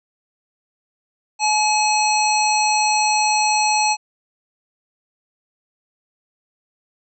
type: harmonic tone with a mistuned harmonic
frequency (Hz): 852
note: G#5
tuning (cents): +44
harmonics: 1 / 3 / 5 / 7 / 9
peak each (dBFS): -17 / -22 / -24 / -25 / -27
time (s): 1.39-3.97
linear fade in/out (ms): 50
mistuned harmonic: 7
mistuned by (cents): -18
effects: none